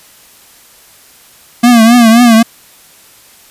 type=tone with vibrato; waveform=square; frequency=233.1 Hz; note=A#3; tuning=in tune; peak=-3 dBFS; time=1.63-2.43 s; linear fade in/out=10 ms; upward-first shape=triangle; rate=3.8 Hz; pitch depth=110 cents each way; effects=white hiss -41 dBFS RMS until 3.5 s + resampled to 32000 Hz